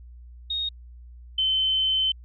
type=tone pair in turn; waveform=sine; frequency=3729 / 3070 Hz; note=A#7 / G7; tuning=0 / -37 cents; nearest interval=minor third; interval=337 cents; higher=first; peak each=-25 / -20 dBFS; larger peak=second; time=0.5-0.69 / 1.38-2.12 s; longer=second; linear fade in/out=5 ms; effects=added 60 Hz sine -42 dBFS peak until 2.24 s